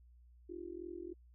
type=tone with amplitude modulation; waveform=sine; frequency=347.4 Hz; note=F4; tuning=9 cents flat; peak=-39 dBFS; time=0.49-1.14 s; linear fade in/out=10 ms; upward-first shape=sine; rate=43.2 Hz; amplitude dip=95%; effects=added 60 Hz sine -59 dBFS peak until 1.34 s